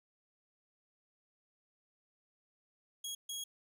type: tone bursts at uneven times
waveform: 20% pulse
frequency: 3307 Hz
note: G#7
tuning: 8 cents flat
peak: -34 dBFS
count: 2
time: 3.04-3.15 / 3.29-3.44 s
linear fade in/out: 5 ms
effects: none